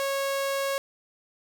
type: tone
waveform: sawtooth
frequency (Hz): 550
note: C#5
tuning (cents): -14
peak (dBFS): -22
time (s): 0-0.78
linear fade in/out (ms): 0
effects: none